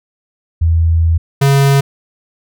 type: tone pair in turn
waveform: sine / square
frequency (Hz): 82.41 / 138.6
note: E2 / C#3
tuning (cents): 0 / 0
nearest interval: major sixth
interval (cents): 900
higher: second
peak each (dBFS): -8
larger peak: neither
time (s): 0.61-1.18 / 1.41-1.81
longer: first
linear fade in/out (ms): 10
effects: none